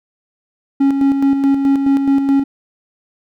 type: tone with tremolo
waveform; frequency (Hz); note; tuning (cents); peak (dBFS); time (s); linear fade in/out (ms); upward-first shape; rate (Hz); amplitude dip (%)
triangle; 275.4; C#4; -11; -7; 0.8-2.44; 10; square; 4.7; 45
effects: none